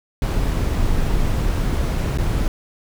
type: noise with dropouts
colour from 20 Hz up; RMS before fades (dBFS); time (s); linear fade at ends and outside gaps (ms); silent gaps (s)
brown; -19; 0.22-2.48; 1; 2.175-2.185
effects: none